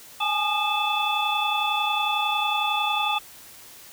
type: tone cluster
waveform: sine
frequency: 821 / 852 / 1221 / 2618 / 3461 Hz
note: G#5 / G#5 / D#6 / E7 / A7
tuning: -20 / +44 / -33 / -13 / -29 cents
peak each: -28 dBFS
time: 0.2-3.19 s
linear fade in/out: 10 ms
effects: white hiss -46 dBFS RMS until 3.92 s